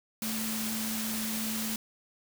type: tone in noise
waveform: sine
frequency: 220 Hz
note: A3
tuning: in tune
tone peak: -34 dBFS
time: 0.22-1.76 s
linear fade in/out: 2 ms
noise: white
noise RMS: -35 dBFS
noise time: 0.22-1.76 s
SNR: -2 dB
effects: none